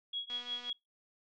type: tone with tremolo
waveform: sine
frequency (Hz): 3322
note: G#7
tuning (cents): 0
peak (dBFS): -32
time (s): 0.13-0.73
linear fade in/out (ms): 5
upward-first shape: triangle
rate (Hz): 5.6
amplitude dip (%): 100
type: click train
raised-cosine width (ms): 0.2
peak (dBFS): -33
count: 98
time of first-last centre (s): 0.3-0.698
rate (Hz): 244
effects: noise-tail reverb RT60 0.2 s tail -25 dB re dry + low-pass 5000 Hz 12 dB/octave